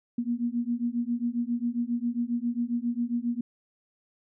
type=beating tone pair; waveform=sine; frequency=234.7 / 242.1 Hz; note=A#3 / B3; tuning=+12 / -34 cents; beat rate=7.4 Hz; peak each=-29 dBFS; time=0.18-3.41 s; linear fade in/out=5 ms; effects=none